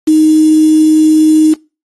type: tone with quantisation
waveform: sine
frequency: 311.3 Hz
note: D#4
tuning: 1 cent sharp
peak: -4 dBFS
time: 0.07-1.54 s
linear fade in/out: 10 ms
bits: 4
effects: noise-tail reverb RT60 0.3 s tail -25 dB re dry + AAC 32 kbps